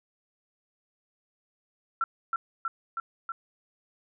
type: tone with echo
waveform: sine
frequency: 1353 Hz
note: E6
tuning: 45 cents sharp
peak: -23 dBFS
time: 2.01-2.04 s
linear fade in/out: 2 ms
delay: 320 ms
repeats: 4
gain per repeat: -2 dB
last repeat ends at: 3.32 s
effects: none